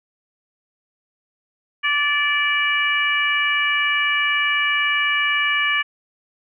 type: harmonic tone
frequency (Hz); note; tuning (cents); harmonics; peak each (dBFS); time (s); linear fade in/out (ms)
582; D5; -16; 2 / 3 / 4 / 5; -25 / -21 / -21 / -24; 1.83-5.83; 20
effects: none